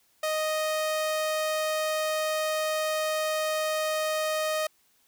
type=tone; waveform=sawtooth; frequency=622.3 Hz; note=D#5; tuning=in tune; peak=-22 dBFS; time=0.23-4.67 s; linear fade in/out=5 ms; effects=white hiss -66 dBFS RMS until 5.07 s